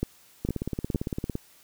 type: two click trains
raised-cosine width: 3 ms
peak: -13 / -16 dBFS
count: 3 / 17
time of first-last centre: 0.03-0.947 / 0.45-1.354 s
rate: 2.18 / 17.7 Hz
effects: white hiss -57 dBFS RMS until 1.63 s